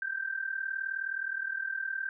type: tone with amplitude modulation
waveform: sine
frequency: 1568 Hz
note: G6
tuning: in tune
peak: -28 dBFS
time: 0.02-2.09 s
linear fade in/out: 2 ms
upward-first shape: sine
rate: 39.3 Hz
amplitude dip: 80%
effects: none